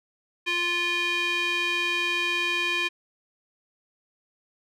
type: tone with band-pass filter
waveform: square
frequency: 349.1 Hz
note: F4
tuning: 1 cent flat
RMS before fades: -26 dBFS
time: 0.46-2.89 s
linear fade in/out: 20 ms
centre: 2600 Hz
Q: 3.2
effects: none